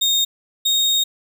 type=tone pair in turn; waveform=35% pulse; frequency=3694 / 3718 Hz; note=A#7 / A#7; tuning=-16 / -5 cents; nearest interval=unison; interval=11 cents; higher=second; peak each=-13 dBFS; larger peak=neither; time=0.01-0.25 / 0.65-1.04 s; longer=second; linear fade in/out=10 ms; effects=none